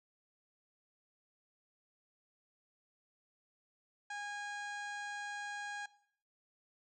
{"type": "harmonic tone with a mistuned harmonic", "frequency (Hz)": 820, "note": "G#5", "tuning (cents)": -22, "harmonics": [1, 2, 3, 4, 5, 6, 7, 8, 9, 10], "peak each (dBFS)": [-44, -43, -53, -57, -58, -63, -63, -59, -65, -64], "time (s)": [4.1, 5.86], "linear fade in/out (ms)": 5, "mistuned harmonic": 8, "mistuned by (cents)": 33, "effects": ["noise-tail reverb RT60 0.6 s tail -18 dB re dry"]}